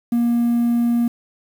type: tone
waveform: triangle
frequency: 236.7 Hz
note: A#3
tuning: 27 cents sharp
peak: -12 dBFS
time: 0.12-1.08 s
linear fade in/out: 5 ms
effects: tanh soft clip ceiling -9 dBFS + 7-bit